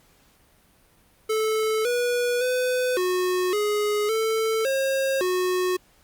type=tone with pitch steps; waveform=square; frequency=436.8 / 486.6 / 503 / 364.8 / 417.6 / 443.4 / 538 / 365.6 Hz; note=A4 / B4 / B4 / F#4 / G#4 / A4 / C5 / F#4; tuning=-13 / -26 / +32 / -24 / +10 / +13 / +48 / -21 cents; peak=-22 dBFS; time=1.29-5.77 s; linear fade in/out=10 ms; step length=560 ms; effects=pink hiss -59 dBFS RMS until 6.03 s + Opus 48 kbps